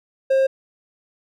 triangle tone, 534 Hz, C5, 35 cents sharp, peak -12 dBFS, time 0.3-0.47 s, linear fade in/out 10 ms, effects none

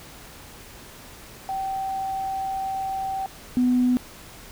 sine tone pair in turn, 772 / 249.1 Hz, G5 / B3, -27 / +15 cents, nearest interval octave + minor sixth, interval 1958 cents, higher first, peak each -25 / -16 dBFS, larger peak second, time 1.49-3.26 / 3.57-3.97 s, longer first, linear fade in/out 0 ms, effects tanh soft clip ceiling -12 dBFS + pink hiss -44 dBFS RMS until 4.51 s

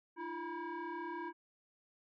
sine tone with frequency modulation, 308.7 Hz, D#4, 14 cents flat, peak -38 dBFS, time 0.16-1.33 s, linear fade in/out 50 ms, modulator 652 Hz, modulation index 1.8, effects tanh soft clip ceiling -36 dBFS

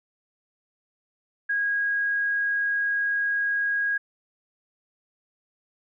sine tone, 1642 Hz, G#6, 20 cents flat, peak -22 dBFS, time 1.49-3.98 s, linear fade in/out 10 ms, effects none

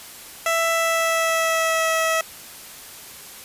15% pulse tone with pitch glide, 662 to 648 Hz, E5 to E5, +7 to -30 cents, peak -12 dBFS, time 0.46-2.21 s, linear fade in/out 2 ms, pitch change -37 cents, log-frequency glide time 0.69-1.9 s, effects white hiss -40 dBFS RMS until 3.44 s + resampled to 32000 Hz

